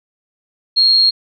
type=tone with amplitude modulation; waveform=sine; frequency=4261 Hz; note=C8; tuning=31 cents sharp; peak=-6 dBFS; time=0.76-1.11 s; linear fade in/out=20 ms; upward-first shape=sine; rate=122 Hz; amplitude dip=50%; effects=none